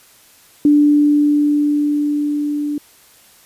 sine tone with level ramp, 293.7 Hz, D4, in tune, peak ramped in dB -7 to -18 dBFS, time 0.65-2.78 s, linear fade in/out 2 ms, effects white hiss -48 dBFS RMS until 3.45 s + resampled to 32000 Hz

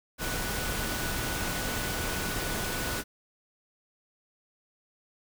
sine tone in noise, 1480 Hz, F#6, in tune, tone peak -39 dBFS, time 0.18-3.04 s, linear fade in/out 50 ms, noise pink, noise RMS -32 dBFS, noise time 0.18-3.04 s, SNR -10 dB, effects none

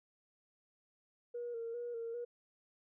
sine tone with vibrato, 470 Hz, A#4, 14 cents sharp, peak -38 dBFS, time 1.34-2.25 s, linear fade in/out 10 ms, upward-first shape square, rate 2.5 Hz, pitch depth 35 cents each way, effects tanh soft clip ceiling -34 dBFS

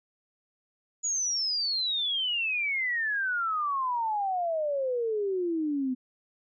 sine exponential sweep, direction down, 6900 to 250.2 Hz, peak -26 dBFS, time 1.03-5.95 s, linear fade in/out 20 ms, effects none

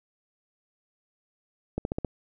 accelerating click train, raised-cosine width 2 ms, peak -15 dBFS, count 5, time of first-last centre 1.78-2.047 s, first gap 71 ms, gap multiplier 0.96, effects none

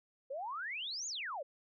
sine exponential two-way sweep, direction up then down, 509 to 7040 to 509 Hz, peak -38 dBFS, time 0.3-1.43 s, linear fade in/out 10 ms, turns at 1.07 s, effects none

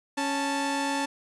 sawtooth tone pair together, 277.2 / 880 Hz, C#4 / A5, 0 / 0 cents, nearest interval octave + minor sixth, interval 2000 cents, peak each -25 dBFS, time 0.17-1.06 s, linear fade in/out 10 ms, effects resampled to 24000 Hz

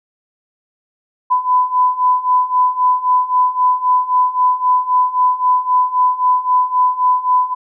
sine beating tone pair, 1000 / 1003.8 Hz, B5 / B5, +21 / +28 cents, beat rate 3.8 Hz, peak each -16 / -13 dBFS, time 1.3-7.55 s, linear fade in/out 20 ms, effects none

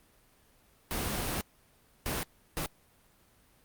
pink noise bursts at uneven times, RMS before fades -33 dBFS, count 3, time 0.91-1.41 / 2.06-2.23 / 2.57-2.66 s, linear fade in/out 0 ms, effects pink hiss -64 dBFS RMS until 3.64 s + Opus 32 kbps

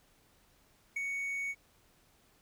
triangle tone with ADSR envelope, 2228 Hz, C#7, 8 cents sharp, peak -29 dBFS, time 0.96-1.55 s, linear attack 7 ms, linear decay 14 ms, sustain -3 dB, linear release 46 ms, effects pink hiss -67 dBFS RMS until 2.41 s

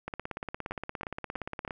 two click trains, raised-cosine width 0.5 ms, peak -20 / -20 dBFS, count 4 / 29, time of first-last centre 0.71-1.678 / 0.08-1.708 s, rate 3.1 / 17.2 Hz, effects none

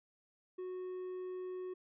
triangle tone, 367.6 Hz, F#4, 11 cents flat, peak -38 dBFS, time 0.58-1.74 s, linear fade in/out 10 ms, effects resampled to 8000 Hz

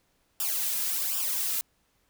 blue noise with flanger, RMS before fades -29 dBFS, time 0.4-1.61 s, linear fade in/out 0 ms, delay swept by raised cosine 0.47 to 2.67 ms, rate 1.3 Hz, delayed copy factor -0.85, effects pink hiss -70 dBFS RMS until 2.09 s

